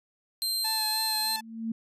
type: tone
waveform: sawtooth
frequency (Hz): 4140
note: C8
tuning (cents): -19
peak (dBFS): -24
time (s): 0.42-1.36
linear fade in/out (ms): 0
type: tone with vibrato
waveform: sawtooth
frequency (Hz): 868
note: A5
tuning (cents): -24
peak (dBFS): -29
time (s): 0.64-1.41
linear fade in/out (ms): 10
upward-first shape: sine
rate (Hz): 3.2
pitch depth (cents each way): 24
type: tone with exponential growth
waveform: sine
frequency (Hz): 225.7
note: A3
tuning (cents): +44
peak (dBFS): -26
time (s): 1.12-1.72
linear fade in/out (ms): 5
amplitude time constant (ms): 130
effects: resampled to 32000 Hz